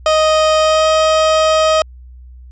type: tone with pitch glide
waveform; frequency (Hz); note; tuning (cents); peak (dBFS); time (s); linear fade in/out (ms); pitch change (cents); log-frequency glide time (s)
30% pulse; 624 to 629.4; D#5 to D#5; +5 to +20; -7; 0.06-1.82; 2; +15; 0.59-0.87
effects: added 62 Hz sine -34 dBFS peak until 2.51 s + resampled to 16000 Hz